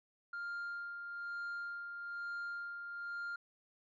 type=tone with tremolo; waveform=sine; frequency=1400 Hz; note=F6; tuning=4 cents sharp; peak=-36 dBFS; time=0.33-3.36 s; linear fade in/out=5 ms; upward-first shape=sine; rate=1.1 Hz; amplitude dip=50%; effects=tanh soft clip ceiling -38 dBFS